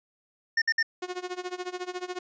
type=tone bursts; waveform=square; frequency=1813 Hz; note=A#6; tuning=49 cents flat; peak=-22 dBFS; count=3; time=0.57-0.828 s; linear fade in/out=5 ms; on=48 ms; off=57 ms
type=tone with tremolo; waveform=sawtooth; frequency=362.1 Hz; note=F#4; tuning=37 cents flat; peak=-26 dBFS; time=1.02-2.19 s; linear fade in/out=5 ms; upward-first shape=sine; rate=14 Hz; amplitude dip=90%
effects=resampled to 16000 Hz